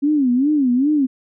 sine tone with vibrato, 272.1 Hz, C#4, 32 cents flat, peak -13 dBFS, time 0.02-1.07 s, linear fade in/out 20 ms, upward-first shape sine, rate 2.5 Hz, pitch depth 200 cents each way, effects none

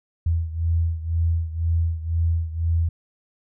sine beating tone pair, 82.41 / 84.41 Hz, E2 / E2, 0 / +42 cents, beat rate 2 Hz, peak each -21 / -25 dBFS, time 0.26-2.89 s, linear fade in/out 5 ms, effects none

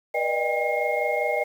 sine tone cluster, 483.9 / 595 / 620 / 797 / 2144 Hz, B4 / D5 / D#5 / G5 / C7, -35 / +22 / -6 / +28 / +42 cents, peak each -28 dBFS, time 0.14-1.44 s, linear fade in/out 10 ms, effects tanh soft clip ceiling -10 dBFS + 8-bit

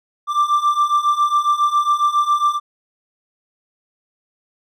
triangle beating tone pair, 1174.7 / 1182 Hz, D6 / D6, 0 / +11 cents, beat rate 7.3 Hz, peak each -17 / -14 dBFS, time 0.27-2.6 s, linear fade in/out 50 ms, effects none

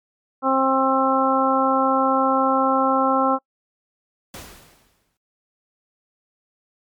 harmonic tone, 265.6 Hz, C4, 26 cents sharp, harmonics 1 / 2 / 3 / 4 / 5, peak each -22 / -22 / -22 / -22 / -22 dBFS, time 0.42-3.39 s, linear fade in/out 50 ms
pink noise with exponential decay, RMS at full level -35 dBFS, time 4.34-5.17 s, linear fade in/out 1 ms, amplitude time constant 180 ms
effects noise-tail reverb RT60 0.1 s tail -25 dB re dry + MP3 96 kbps

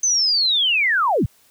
sine linear sweep, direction down, 6272 to 57.9 Hz, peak -15 dBFS, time 0.03-1.26 s, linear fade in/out 5 ms, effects white hiss -56 dBFS RMS until 1.5 s

